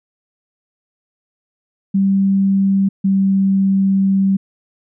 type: tone pair in turn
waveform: sine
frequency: 195.1 / 194.01 Hz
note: G3 / G3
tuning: -8 / -18 cents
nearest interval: unison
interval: 10 cents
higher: first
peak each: -11 dBFS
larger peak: neither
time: 1.94-2.89 / 3.04-4.37 s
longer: second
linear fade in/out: 10 ms
effects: none